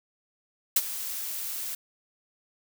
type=noise with ADSR envelope; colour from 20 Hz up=blue; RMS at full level=-19 dBFS; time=0.76-1.75 s; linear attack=5 ms; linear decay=39 ms; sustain=-15 dB; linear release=4 ms; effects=none